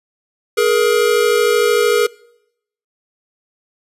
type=tone pair together; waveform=square; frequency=420 / 473.2 Hz; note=G#4 / A#4; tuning=+19 / +26 cents; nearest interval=major second; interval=207 cents; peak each=-15 dBFS; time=0.57-2.07 s; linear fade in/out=10 ms; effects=noise-tail reverb RT60 0.8 s tail -24 dB re dry + resampled to 32000 Hz